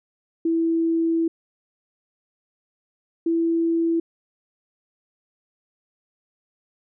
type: tone pair in turn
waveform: sine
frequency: 329.6 / 332.1 Hz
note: E4 / E4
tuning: 0 / +13 cents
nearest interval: unison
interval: 13 cents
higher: second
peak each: -18 dBFS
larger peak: neither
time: 0.45-1.28 / 3.26-4 s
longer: first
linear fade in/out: 5 ms
effects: none